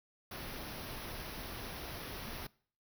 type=band-stop noise; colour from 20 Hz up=pink; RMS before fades=-44 dBFS; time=0.31-2.47 s; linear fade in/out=5 ms; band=5900 to 10000 Hz; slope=96 dB/octave; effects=noise-tail reverb RT60 0.5 s tail -23 dB re dry